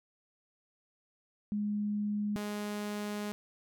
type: tone pair in turn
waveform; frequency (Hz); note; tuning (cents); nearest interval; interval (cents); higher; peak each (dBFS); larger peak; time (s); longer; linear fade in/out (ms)
sine / sawtooth; 207.7 / 207.7; G#3 / G#3; 0 / 0; unison; 0; neither; -30 / -31; first; 1.52-2.36 / 2.36-3.32; second; 0
effects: none